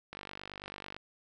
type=click train; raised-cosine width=0.3 ms; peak=-26 dBFS; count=42; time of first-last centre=0.13-0.965 s; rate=49.1 Hz; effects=none